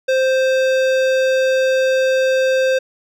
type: tone with hard clipping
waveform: sine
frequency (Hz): 523.3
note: C5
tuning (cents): 0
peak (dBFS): -15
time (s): 0.08-2.79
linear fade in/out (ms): 10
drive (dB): 16
effects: none